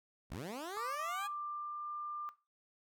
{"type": "linear sweep", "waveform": "15% pulse", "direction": "up", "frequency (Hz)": [45.66, 840], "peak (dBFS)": -35, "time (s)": [0.3, 1.28], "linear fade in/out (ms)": 20}
{"type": "tone with pitch glide", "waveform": "sine", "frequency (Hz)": [1179, 1193.4], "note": ["D6", "D6"], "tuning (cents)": [6, 27], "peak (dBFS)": -38, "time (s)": [0.77, 2.29], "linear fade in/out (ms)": 0, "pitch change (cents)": 21, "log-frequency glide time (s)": [1.07, 1.88]}
{"effects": ["noise-tail reverb RT60 0.3 s tail -18 dB re dry"]}